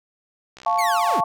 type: click train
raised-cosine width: 0.2 ms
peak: -24 dBFS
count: 39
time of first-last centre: 0.57-1.171 s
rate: 63.2 Hz
type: chord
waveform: sine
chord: F augmented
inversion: none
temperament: equal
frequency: 698.5 / 880 / 1108.7 Hz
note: F5 / A5 / C#6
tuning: 0 / 0 / 0 cents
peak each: -22 dBFS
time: 0.66-1.24 s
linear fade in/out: 5 ms
type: linear sweep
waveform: sawtooth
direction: down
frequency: 2300 to 101.3 Hz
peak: -22 dBFS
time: 0.78-1.21 s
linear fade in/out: 10 ms
effects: none